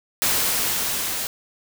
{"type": "noise with level ramp", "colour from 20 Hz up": "white", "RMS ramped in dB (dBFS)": [-20, -27], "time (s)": [0.22, 1.27], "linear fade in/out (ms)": 0, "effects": []}